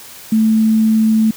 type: tone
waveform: sine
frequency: 220 Hz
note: A3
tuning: in tune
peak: -9 dBFS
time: 0.32-1.31 s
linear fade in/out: 5 ms
effects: white hiss -36 dBFS RMS until 1.36 s